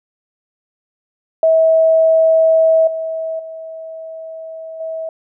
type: tone with level steps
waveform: sine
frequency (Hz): 646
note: E5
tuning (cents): -35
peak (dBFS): -8 / -19 / -27 / -21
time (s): 1.43-5.09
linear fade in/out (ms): 2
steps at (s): 2.87 / 3.39 / 4.8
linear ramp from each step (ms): 5
effects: none